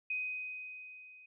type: tone with level ramp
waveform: sine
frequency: 2507 Hz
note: D#7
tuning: 12 cents sharp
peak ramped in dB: -32 to -54 dBFS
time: 0.1-1.26 s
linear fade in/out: 5 ms
effects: none